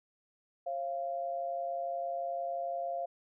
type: tone pair together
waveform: sine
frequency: 538.7 / 690 Hz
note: C#5 / F5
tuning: -50 / -21 cents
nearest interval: major third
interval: 429 cents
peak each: -39 / -34 dBFS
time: 0.66-3.06 s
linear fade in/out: 10 ms
effects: none